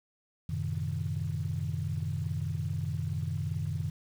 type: chord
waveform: sine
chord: F# diminished seventh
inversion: none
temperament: equal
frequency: 92.5 / 110 / 130.81 / 155.56 Hz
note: F#2 / A2 / C3 / Eb3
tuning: 0 / 0 / 0 / 0 cents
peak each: -34 / -38 / -36 / -34 dBFS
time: 0.49-3.9 s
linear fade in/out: 5 ms
effects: tanh soft clip ceiling -21 dBFS + 9-bit